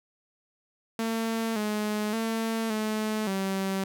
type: tone with pitch steps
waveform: sawtooth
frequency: 225.9 / 211.2 / 225.1 / 215.8 / 192.8 Hz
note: A3 / G#3 / A3 / A3 / G3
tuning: +46 / +29 / +40 / -33 / -28 cents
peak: -23 dBFS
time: 0.99-3.84 s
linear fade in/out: 2 ms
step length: 570 ms
effects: none